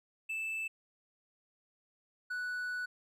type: tone pair in turn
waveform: triangle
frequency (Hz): 2637 / 1480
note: E7 / F#6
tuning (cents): 0 / 0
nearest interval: minor seventh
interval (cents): 1000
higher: first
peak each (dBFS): -33 / -33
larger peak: neither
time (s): 0.29-0.68 / 2.3-2.86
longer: second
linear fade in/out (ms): 10
effects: none